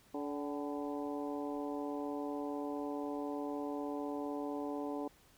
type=harmonic tone with a mistuned harmonic; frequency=144.1 Hz; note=D3; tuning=33 cents flat; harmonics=2 / 3 / 4 / 5 / 6 / 7; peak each=-39 / -43 / -45 / -47 / -49 / -50 dBFS; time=0.14-5.08 s; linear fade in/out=5 ms; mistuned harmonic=5; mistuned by=+81 cents; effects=pink hiss -65 dBFS RMS until 5.37 s